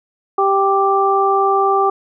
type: harmonic tone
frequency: 392 Hz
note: G4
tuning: in tune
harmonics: 1 / 2 / 3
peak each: -16 / -16 / -16 dBFS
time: 0.38-1.9 s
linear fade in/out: 5 ms
effects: none